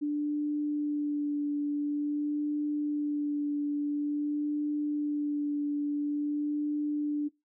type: tone with vibrato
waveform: sine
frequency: 293.7 Hz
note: D4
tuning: in tune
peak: -27 dBFS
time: 0.01-7.29 s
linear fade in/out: 20 ms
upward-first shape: sine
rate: 0.48 Hz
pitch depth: 15 cents each way
effects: noise-tail reverb RT60 0.2 s tail -21 dB re dry